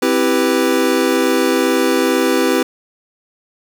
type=chord; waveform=square; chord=C major seventh; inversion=none; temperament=equal; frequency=261.6 / 329.6 / 392 / 493.9 Hz; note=C4 / E4 / G4 / B4; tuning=0 / 0 / 0 / 0 cents; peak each=-19 dBFS; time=0.02-2.63 s; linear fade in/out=5 ms; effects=none